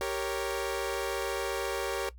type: chord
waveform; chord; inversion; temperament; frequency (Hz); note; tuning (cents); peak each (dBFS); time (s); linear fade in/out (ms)
sawtooth; G diminished; none; equal; 392 / 466.2 / 554.4; G4 / Bb4 / Db5; 0 / 0 / 0; -31; 0.01-2.09; 0
effects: noise-tail reverb RT60 0.1 s tail -17 dB re dry + added 60 Hz sine -46 dBFS peak until 2.18 s